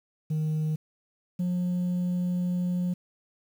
sine tone pair in turn, 155.3 / 178.71 Hz, D#3 / F3, -3 / +40 cents, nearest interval major second, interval 243 cents, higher second, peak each -22 dBFS, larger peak neither, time 0.3-0.76 / 1.39-2.94 s, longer second, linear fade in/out 10 ms, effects tanh soft clip ceiling -24 dBFS + 9-bit

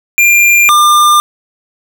square tone pair in turn, 2392 / 1198.5 Hz, D7 / D6, +31 / +35 cents, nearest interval octave, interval 1196 cents, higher first, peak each -5 dBFS, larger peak neither, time 0.18-0.69 / 0.69-1.2 s, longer neither, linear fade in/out 0 ms, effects none

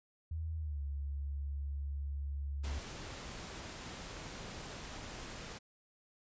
sine tone with pitch glide, 80 to 70.45 Hz, D#2 to C#2, +49 to +29 cents, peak -36 dBFS, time 0.31-2.79 s, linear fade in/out 5 ms, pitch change -220 cents, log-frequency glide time 0.57-0.81 s
pink noise, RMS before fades -46 dBFS, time 2.63-5.59 s, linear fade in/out 20 ms
effects resampled to 16000 Hz

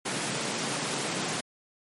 pink high-pass noise, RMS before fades -31 dBFS, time 0.05-1.41 s, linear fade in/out 10 ms, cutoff 130 Hz, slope 48 dB/octave, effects MP3 48 kbps

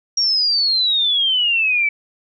sine exponential sweep, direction down, 5640 to 2285 Hz, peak -14 dBFS, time 0.17-1.89 s, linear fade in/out 5 ms, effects none

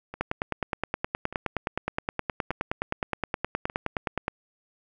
two click trains, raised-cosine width 0.5 ms, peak -22 / -11 dBFS, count 4 / 40, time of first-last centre 0.14-3.699 / 0.21-4.281 s, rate 0.843 / 9.58 Hz, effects none

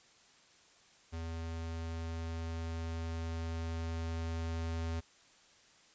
square tone with level ramp, 82.3 Hz, E2, 2 cents flat, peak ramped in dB -39 to -35 dBFS, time 1.12-5.01 s, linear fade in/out 20 ms, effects white hiss -63 dBFS RMS until 5.94 s + resampled to 16000 Hz

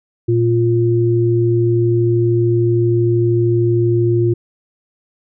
sine tone pair together, 116.54 / 349.5 Hz, A#2 / F4, 0 / +1 cents, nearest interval octave + perfect fifth, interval 1901 cents, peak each -14 dBFS, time 0.28-4.34 s, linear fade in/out 10 ms, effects none

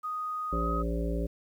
sine tone with pitch glide, 1244.5 to 1259.7 Hz, D#6 to D#6, 0 to +21 cents, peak -31 dBFS, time 0.03-0.83 s, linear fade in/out 20 ms, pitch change +21 cents, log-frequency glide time 0.5-0.68 s
harmonic tone, 57.1 Hz, A#1, 35 cents flat, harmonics 1 / 3 / 5 / 7 / 9 / 10, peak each -30 / -35 / -37 / -38 / -40 / -40 dBFS, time 0.52-1.27 s, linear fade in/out 10 ms
effects 10-bit

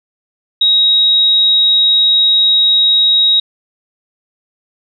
sine tone, 3799 Hz, A#7, 32 cents sharp, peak -7 dBFS, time 0.61-3.4 s, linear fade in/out 5 ms, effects none

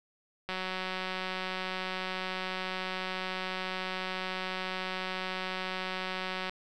click train, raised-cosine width 0.3 ms, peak -19 dBFS, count 1118, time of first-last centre 0.49-6.495 s, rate 186 Hz, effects none

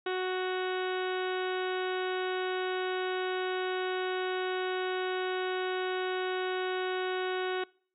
harmonic tone with a mistuned harmonic, 370 Hz, F#4, in tune, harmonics 1 / 2 / 3 / 4 / 5 / 6 / 7 / 8 / 9 / 10, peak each -31 / -38 / -41 / -39 / -45 / -47 / -48 / -46 / -49 / -47 dBFS, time 0.06-7.64 s, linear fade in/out 5 ms, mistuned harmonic 10, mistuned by +25 cents, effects noise-tail reverb RT60 0.5 s tail -25 dB re dry

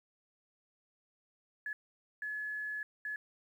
sine tone bursts at uneven times, 1705 Hz, G#6, 45 cents sharp, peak -36 dBFS, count 3, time 1.66-1.73 / 2.22-2.83 / 3.05-3.16 s, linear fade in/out 2 ms, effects 11-bit

